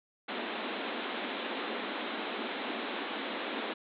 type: band-pass noise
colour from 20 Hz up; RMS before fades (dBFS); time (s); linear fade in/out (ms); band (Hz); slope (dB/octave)
pink; -37; 0.28-3.74; 10; 210 to 3900; 96
effects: none